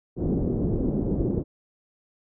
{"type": "low-pass noise", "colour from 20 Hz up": "white", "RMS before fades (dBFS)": -25, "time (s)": [0.16, 1.44], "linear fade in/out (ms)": 50, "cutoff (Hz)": 370, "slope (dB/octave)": 24, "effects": []}